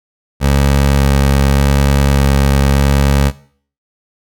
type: tone with vibrato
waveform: 20% pulse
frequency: 69.3 Hz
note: C#2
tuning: in tune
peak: -4 dBFS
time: 0.4-3.32 s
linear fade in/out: 50 ms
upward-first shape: square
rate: 0.85 Hz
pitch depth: 9 cents each way
effects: noise-tail reverb RT60 0.5 s tail -18 dB re dry